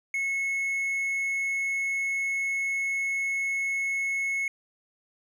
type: tone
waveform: triangle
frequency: 2188 Hz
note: C#7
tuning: 23 cents flat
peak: -24 dBFS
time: 0.14-4.48 s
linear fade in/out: 2 ms
effects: none